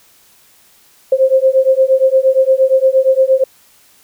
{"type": "beating tone pair", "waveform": "sine", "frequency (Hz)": [523.3, 531.9], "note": ["C5", "C5"], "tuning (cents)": [0, 28], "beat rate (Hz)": 8.6, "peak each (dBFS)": -11, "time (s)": [1.12, 3.44], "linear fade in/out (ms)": 5, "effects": ["white hiss -49 dBFS RMS until 4.03 s"]}